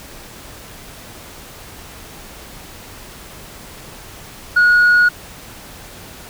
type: tone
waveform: sine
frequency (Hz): 1450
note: F#6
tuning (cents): -35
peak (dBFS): -6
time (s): 4.56-5.09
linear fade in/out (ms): 10
effects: tanh soft clip ceiling -7 dBFS + pink hiss -37 dBFS RMS until 6.29 s